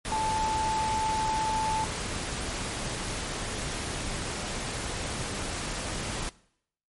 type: tone in noise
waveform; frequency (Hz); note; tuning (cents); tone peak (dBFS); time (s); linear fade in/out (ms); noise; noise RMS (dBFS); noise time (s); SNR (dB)
sine; 875; A5; -10; -26; 0.12-1.84; 0; pink; -33; 0.05-6.29; +4
effects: noise-tail reverb RT60 0.7 s tail -21 dB re dry + MP3 48 kbps